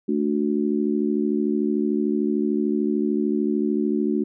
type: harmonic tone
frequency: 73.42 Hz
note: D2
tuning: in tune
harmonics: 3 / 4 / 5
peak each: -23 / -24 / -25 dBFS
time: 0.08-4.24 s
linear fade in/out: 10 ms
effects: none